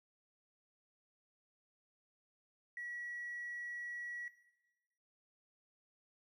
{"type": "tone", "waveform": "triangle", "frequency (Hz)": 1928, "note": "B6", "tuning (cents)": -42, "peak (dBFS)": -38, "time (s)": [2.77, 4.28], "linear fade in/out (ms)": 2, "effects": ["noise-tail reverb RT60 1.0 s tail -17 dB re dry", "tanh soft clip ceiling -40 dBFS"]}